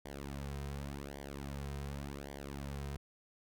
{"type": "tone with flanger", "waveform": "sawtooth", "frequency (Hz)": 70, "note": "C#2", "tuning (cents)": 18, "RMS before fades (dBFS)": -43, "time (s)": [0.05, 2.97], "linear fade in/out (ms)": 5, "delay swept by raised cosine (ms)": [0.75, 3.55], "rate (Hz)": 0.88, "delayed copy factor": -0.8, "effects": []}